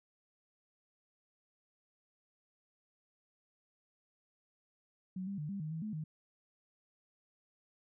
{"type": "tone with pitch steps", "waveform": "sine", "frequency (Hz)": [186.2, 198.3, 149.8, 198.5, 154.7, 161, 214, 155.4], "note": ["F#3", "G3", "D3", "G3", "D#3", "E3", "A3", "D#3"], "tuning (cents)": [11, 20, 35, 22, -10, -41, -48, -2], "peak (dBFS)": -37, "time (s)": [5.16, 6.04], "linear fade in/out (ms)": 5, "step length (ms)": 110, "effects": []}